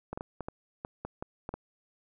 clicks, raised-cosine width 1 ms, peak -22 dBFS, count 10, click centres 0.13 / 0.175 / 0.209 / 0.407 / 0.485 / 0.849 / 1.05 / 1.225 / 1.491 / 1.54 s, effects none

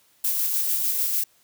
violet noise with tremolo, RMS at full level -23 dBFS, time 0.24-1.24 s, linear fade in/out 5 ms, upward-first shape square, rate 6.7 Hz, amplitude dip 25%, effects white hiss -61 dBFS RMS until 1.43 s + high-pass 60 Hz 12 dB/octave

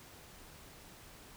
silence, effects pink hiss -55 dBFS RMS until 1.36 s

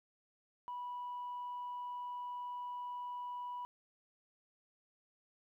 sine tone, 981 Hz, B5, 12 cents flat, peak -39 dBFS, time 0.68-3.65 s, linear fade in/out 0 ms, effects tanh soft clip ceiling -37 dBFS + 13-bit

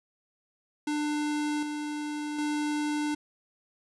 square tone with tremolo, 298.1 Hz, D4, 26 cents sharp, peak -28 dBFS, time 0.87-3.15 s, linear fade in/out 5 ms, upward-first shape square, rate 0.66 Hz, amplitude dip 40%, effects resampled to 24000 Hz + 11-bit

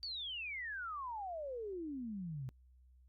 sine exponential sweep, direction down, 4661 to 123.47 Hz, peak -40 dBFS, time 0.03-2.49 s, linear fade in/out 0 ms, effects added 63 Hz sine -61 dBFS peak until 3.08 s + Opus 48 kbps

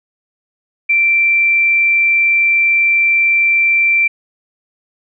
sine tone, 2349 Hz, D7, in tune, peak -9 dBFS, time 0.89-4.08 s, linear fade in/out 10 ms, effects none

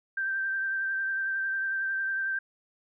sine tone with vibrato, 1568 Hz, G6, in tune, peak -27 dBFS, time 0.17-2.39 s, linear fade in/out 5 ms, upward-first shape triangle, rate 11 Hz, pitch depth 24 cents each way, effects none

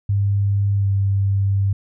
sine tone with pitch glide, 100.2 to 98.54 Hz, G2 to G2, +38 to +10 cents, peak -15 dBFS, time 0.09-1.73 s, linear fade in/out 5 ms, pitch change -28 cents, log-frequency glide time 0.76-0.87 s, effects none

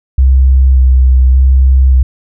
sine tone with vibrato, 64.9 Hz, C2, 13 cents flat, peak -3 dBFS, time 0.18-2.03 s, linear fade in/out 5 ms, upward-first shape square, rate 0.86 Hz, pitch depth 19 cents each way, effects none

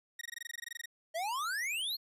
sawtooth tone bursts, 1879 Hz, A#6, 13 cents sharp, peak -36 dBFS, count 16, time 0.19-0.858 s, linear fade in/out 5 ms, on 23 ms, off 20 ms
square exponential sweep, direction up, 622.3 to 4411 Hz, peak -34 dBFS, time 1.14-1.97 s, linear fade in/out 20 ms
effects resampled to 32000 Hz

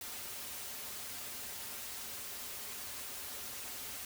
white noise with comb filter, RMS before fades -44 dBFS, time 0.01-4.05 s, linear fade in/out 2 ms, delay 6.1 ms, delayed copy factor -0.7, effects none

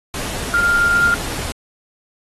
sine tone in noise, 1400 Hz, F6, 4 cents sharp, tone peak -12 dBFS, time 0.54-1.14 s, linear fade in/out 0 ms, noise pink, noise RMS -26 dBFS, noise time 0.14-1.52 s, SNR +11 dB, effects AAC 32 kbps

